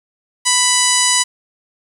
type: harmonic tone with a mistuned harmonic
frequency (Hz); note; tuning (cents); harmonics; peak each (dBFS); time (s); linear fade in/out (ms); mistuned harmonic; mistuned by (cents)
990; B5; +4; 1 / 2 / 3 / 4 / 5 / 6 / 7 / 8 / 9 / 10; -21 / -21 / -21 / -21 / -21 / -21 / -21 / -21 / -21 / -21; 0.45-1.24; 20; 7; -18
effects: 7-bit